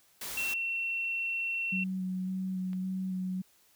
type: noise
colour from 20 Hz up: white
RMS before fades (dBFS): -39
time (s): 0.21-0.54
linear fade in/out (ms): 5
type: tone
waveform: sine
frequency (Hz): 2714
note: E7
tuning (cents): +50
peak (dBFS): -30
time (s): 0.37-1.84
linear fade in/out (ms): 5
type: tone with vibrato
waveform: sine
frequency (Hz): 186.6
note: F#3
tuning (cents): +15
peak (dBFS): -31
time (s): 1.72-3.42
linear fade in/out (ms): 10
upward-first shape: square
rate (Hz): 1.8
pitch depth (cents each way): 12
type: click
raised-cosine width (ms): 0.3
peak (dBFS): -36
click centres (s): 2.732
effects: white hiss -65 dBFS RMS until 3.75 s